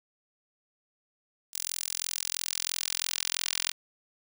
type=tone with high-pass filter sweep; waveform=10% pulse; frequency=43.01 Hz; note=F1; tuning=26 cents flat; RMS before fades=-33 dBFS; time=1.53-3.72 s; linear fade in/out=10 ms; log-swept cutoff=6800 to 3400 Hz; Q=0.93; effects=none